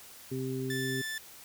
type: harmonic tone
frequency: 130.81 Hz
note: C3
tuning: in tune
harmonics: 1 / 2 / 3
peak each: -36 / -36 / -36 dBFS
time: 0.31-1.02 s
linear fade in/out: 10 ms
type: tone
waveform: sawtooth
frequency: 1760 Hz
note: A6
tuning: in tune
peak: -31 dBFS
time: 0.7-1.18 s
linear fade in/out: 2 ms
effects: white hiss -51 dBFS RMS until 1.44 s